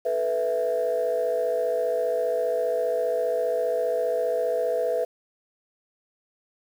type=chord; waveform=sine; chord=A suspended second; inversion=none; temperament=just; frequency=440 / 495 / 660 Hz; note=A4 / B4 / E5; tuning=0 / +4 / +2 cents; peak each=-29 / -24 / -25 dBFS; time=0.05-5.05 s; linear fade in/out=10 ms; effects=tanh soft clip ceiling -16 dBFS + 8-bit